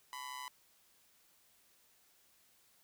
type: tone with amplitude modulation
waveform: sawtooth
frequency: 1000 Hz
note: B5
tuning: 21 cents sharp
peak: -36 dBFS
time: 0.13-0.48 s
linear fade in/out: 0 ms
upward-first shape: sine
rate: 133 Hz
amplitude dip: 75%
effects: white hiss -69 dBFS RMS until 2.83 s